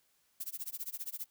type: noise with tremolo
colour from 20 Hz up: violet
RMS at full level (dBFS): -38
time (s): 0.4-1.26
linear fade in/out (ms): 5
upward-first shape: sine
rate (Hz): 15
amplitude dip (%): 100
effects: white hiss -73 dBFS RMS until 1.3 s